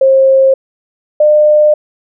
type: tone pair in turn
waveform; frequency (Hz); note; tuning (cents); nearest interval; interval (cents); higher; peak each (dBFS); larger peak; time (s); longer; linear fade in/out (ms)
sine; 534 / 602.8; C5 / D5; +35 / +45; major second; 210; second; -4; neither; 0.01-0.54 / 1.2-1.74; second; 5
effects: none